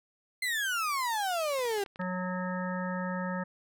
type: exponential sweep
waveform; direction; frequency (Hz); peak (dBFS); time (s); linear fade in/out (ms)
35% pulse; down; 2093 to 388.4; -27; 0.42-1.84; 5
type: clicks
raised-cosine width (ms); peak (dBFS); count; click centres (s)
0.3; -32; 8; 1.592 / 1.654 / 1.712 / 1.78 / 1.831 / 1.862 / 1.959 / 2.015
type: harmonic tone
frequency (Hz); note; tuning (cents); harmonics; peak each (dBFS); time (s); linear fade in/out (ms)
182.8; F#3; -21; 1 / 3 / 5 / 7 / 9 / 10; -33 / -38 / -40 / -41 / -43 / -43; 1.99-3.44; 10
effects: none